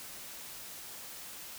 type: silence
effects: white hiss -46 dBFS RMS until 1.58 s